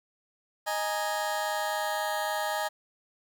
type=chord; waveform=30% pulse; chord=D# suspended fourth; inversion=none; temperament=just; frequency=622.3 / 829.7 / 933.4 Hz; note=D#5 / G#5 / A#5; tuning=0 / -2 / +2 cents; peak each=-30 / -29 / -33 dBFS; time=0.66-2.69 s; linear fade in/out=20 ms; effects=10-bit